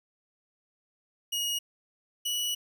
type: tone pair in turn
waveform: sawtooth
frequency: 2883 / 2938 Hz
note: F#7 / F#7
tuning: -46 / -13 cents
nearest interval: unison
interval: 33 cents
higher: second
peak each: -25 dBFS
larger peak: neither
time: 1.32-1.59 / 2.25-2.55 s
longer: second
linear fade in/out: 10 ms
effects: none